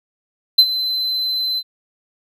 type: tone with ADSR envelope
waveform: triangle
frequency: 4057 Hz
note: B7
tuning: 46 cents sharp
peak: -3 dBFS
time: 0.58-1.63 s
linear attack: 9 ms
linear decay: 59 ms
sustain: -14 dB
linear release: 53 ms
effects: none